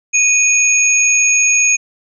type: tone pair together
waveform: sine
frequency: 2479 / 6586 Hz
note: D#7 / G#8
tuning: -7 / -15 cents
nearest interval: octave + perfect fourth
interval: 1692 cents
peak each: -12 dBFS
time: 0.13-1.77 s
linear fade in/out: 20 ms
effects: none